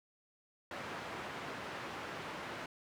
white band-pass noise, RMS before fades -44 dBFS, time 0.71-2.66 s, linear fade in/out 2 ms, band 100 to 1700 Hz, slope 12 dB/octave, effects none

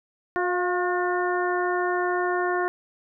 harmonic tone with a mistuned harmonic, 359.8 Hz, F#4, 48 cents flat, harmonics 1 / 2 / 3 / 4 / 5, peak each -25 / -28 / -30 / -31 / -32 dBFS, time 0.36-2.68 s, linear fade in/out 0 ms, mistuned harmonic 2, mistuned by -30 cents, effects none

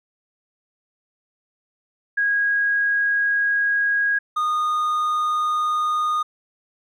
sine / triangle tone pair in turn, 1644 / 1228.8 Hz, G#6 / D#6, -18 / -22 cents, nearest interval perfect fourth, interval 504 cents, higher first, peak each -17 dBFS, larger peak neither, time 2.17-4.19 / 4.36-6.23 s, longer first, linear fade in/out 10 ms, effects none

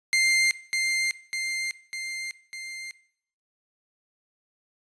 sawtooth tone with echo, 2098 Hz, C7, 4 cents sharp, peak -16 dBFS, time 0.13-0.51 s, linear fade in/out 0 ms, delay 600 ms, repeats 4, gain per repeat -4 dB, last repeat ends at 2.91 s, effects noise-tail reverb RT60 0.6 s tail -17 dB re dry + resampled to 22050 Hz

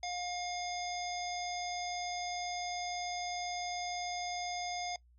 harmonic tone with a mistuned harmonic, 713 Hz, F5, 36 cents sharp, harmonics 1 / 3 / 5 / 7 / 9, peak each -38 / -44 / -46 / -44 / -46 dBFS, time 0.03-4.96 s, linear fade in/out 2 ms, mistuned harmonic 5, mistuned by -21 cents, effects noise-tail reverb RT60 0.1 s tail -22 dB re dry + added 60 Hz sine -61 dBFS peak until 5.18 s

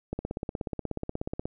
click train, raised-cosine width 2 ms, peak -18 dBFS, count 23, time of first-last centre 0.13-1.455 s, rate 16.6 Hz, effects none

